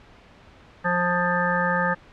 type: harmonic tone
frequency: 176.7 Hz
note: F3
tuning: 21 cents sharp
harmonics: 1 / 3 / 5 / 7 / 9 / 10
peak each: -27 / -27 / -27 / -27 / -27 / -27 dBFS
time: 0.84-1.95 s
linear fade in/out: 20 ms
effects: pink hiss -50 dBFS RMS until 2.12 s + low-pass 3000 Hz 12 dB/octave